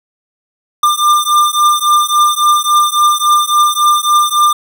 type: beating tone pair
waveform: square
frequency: 1195 / 1198.6 Hz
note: D6 / D6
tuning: +30 / +35 cents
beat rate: 3.6 Hz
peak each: -12 dBFS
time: 0.83-4.53 s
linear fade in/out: 5 ms
effects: none